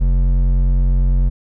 triangle tone with hard clipping, 45.12 Hz, F#1, 43 cents flat, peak -13 dBFS, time 0-1.3 s, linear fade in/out 20 ms, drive 12 dB, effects none

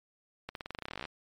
accelerating click train, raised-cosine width 0.3 ms, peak -22 dBFS, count 19, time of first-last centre 0.49-1.053 s, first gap 62 ms, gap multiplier 0.91, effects MP3 64 kbps

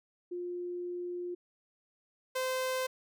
sine / sawtooth tone pair in turn, 353.8 / 516.5 Hz, F4 / C5, +23 / -22 cents, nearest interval perfect fifth, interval 655 cents, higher second, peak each -35 / -27 dBFS, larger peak second, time 0.31-1.35 / 2.35-2.87 s, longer first, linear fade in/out 10 ms, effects none

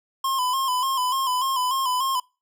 square tone with vibrato, 1036 Hz, C6, 17 cents flat, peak -22 dBFS, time 0.24-2.2 s, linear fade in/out 5 ms, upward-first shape square, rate 3.4 Hz, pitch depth 56 cents each way, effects noise-tail reverb RT60 0.3 s tail -26 dB re dry

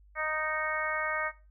harmonic tone with a mistuned harmonic, 310 Hz, D#4, 6 cents flat, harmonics 2 / 3 / 4 / 5 / 6 / 7, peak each -36 / -40 / -35 / -37 / -36 / -36 dBFS, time 0.15-1.32 s, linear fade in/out 50 ms, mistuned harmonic 7, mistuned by +23 cents, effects noise-tail reverb RT60 0.3 s tail -17 dB re dry + added 50 Hz sine -55 dBFS peak until 1.5 s

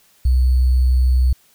sine tone with sample-and-hold, 63.5 Hz, B1, 49 cents sharp, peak -11 dBFS, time 0.25-1.33 s, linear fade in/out 5 ms, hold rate 4410 Hz, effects white hiss -55 dBFS RMS until 1.54 s

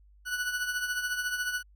40% pulse tone with tremolo, 1478 Hz, F#6, 2 cents flat, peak -26 dBFS, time 0.25-1.63 s, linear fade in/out 50 ms, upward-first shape triangle, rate 14 Hz, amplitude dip 65%, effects added 50 Hz sine -55 dBFS peak until 1.75 s

